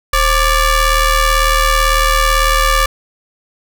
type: ring-modulated tone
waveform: sawtooth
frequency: 572 Hz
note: D5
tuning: 46 cents flat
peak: -3 dBFS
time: 0.13-2.86 s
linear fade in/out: 5 ms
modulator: 611 Hz
effects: none